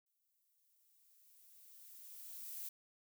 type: noise with exponential growth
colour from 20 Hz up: violet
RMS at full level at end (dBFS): -45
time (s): 0.06-2.69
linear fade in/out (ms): 5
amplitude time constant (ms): 570
effects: none